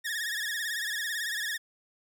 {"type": "tone with vibrato", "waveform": "sawtooth", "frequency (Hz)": 1760, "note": "A6", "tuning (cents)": 0, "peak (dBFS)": -27, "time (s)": [0.04, 1.58], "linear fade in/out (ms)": 20, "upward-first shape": "sine", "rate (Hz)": 18, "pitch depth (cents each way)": 110, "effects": []}